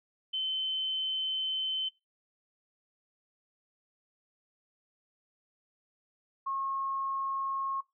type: tone pair in turn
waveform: sine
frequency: 3068 / 1084.7 Hz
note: G7 / C#6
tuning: -38 / -38 cents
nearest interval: octave + tritone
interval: 1800 cents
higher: first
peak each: -30 / -31 dBFS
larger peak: first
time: 0.33-1.89 / 6.46-7.81 s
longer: first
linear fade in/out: 10 ms
effects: noise-tail reverb RT60 0.2 s tail -18 dB re dry